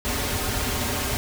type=noise with comb filter; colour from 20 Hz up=pink; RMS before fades=-26 dBFS; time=0.05-1.17 s; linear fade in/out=0 ms; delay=6 ms; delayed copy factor=-0.7; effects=none